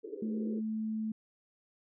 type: band-pass noise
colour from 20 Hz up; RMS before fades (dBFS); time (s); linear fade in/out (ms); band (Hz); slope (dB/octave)
white; -43; 0.03-0.61; 20; 290 to 490; 96
type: tone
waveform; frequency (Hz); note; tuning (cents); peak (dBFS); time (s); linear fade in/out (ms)
sine; 218.6; A3; -11; -32; 0.22-1.12; 5
effects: none